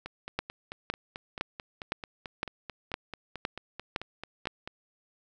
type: two click trains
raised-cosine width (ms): 0.3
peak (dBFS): -13 / -22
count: 9 / 22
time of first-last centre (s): 0.39-4.472 / 0.06-4.675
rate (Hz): 1.96 / 4.55
effects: none